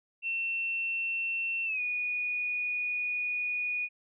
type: tone with pitch glide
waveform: sine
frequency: 2700 to 2462 Hz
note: E7 to D#7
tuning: +41 to -19 cents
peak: -29 dBFS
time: 0.22-3.89 s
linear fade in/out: 50 ms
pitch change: -160 cents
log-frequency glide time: 1.65-1.81 s
effects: none